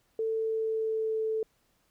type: tone with pitch glide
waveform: sine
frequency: 444.9 to 439.8 Hz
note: A4 to A4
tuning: +19 to -1 cents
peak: -27 dBFS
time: 0.19-1.43 s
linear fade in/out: 2 ms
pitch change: -20 cents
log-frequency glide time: 0.31-1.21 s
effects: pink hiss -71 dBFS RMS until 1.9 s